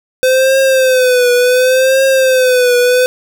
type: tone with vibrato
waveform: square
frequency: 512 Hz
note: C5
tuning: 38 cents flat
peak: -8 dBFS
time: 0.23-3.06 s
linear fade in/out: 0 ms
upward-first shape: triangle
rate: 0.69 Hz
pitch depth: 85 cents each way
effects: none